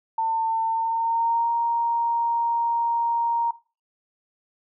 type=tone with pitch glide; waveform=sine; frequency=899 to 933.4 Hz; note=A5 to A#5; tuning=+37 to +2 cents; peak=-20 dBFS; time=0.18-3.51 s; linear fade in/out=5 ms; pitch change=+65 cents; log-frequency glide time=0.64-1.51 s; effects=noise-tail reverb RT60 0.3 s tail -17 dB re dry